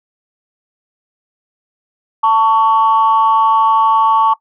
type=tone pair together; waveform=sine; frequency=890 / 1121.8 Hz; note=A5 / C#6; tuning=+20 / +20 cents; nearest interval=major third; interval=400 cents; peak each=-10 dBFS; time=2.23-4.34 s; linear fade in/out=10 ms; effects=noise-tail reverb RT60 0.1 s tail -19 dB re dry + tanh soft clip ceiling -2 dBFS